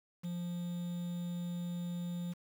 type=tone with quantisation; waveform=triangle; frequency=174.61 Hz; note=F3; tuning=in tune; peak=-34 dBFS; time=0.23-2.34 s; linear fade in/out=20 ms; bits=9; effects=none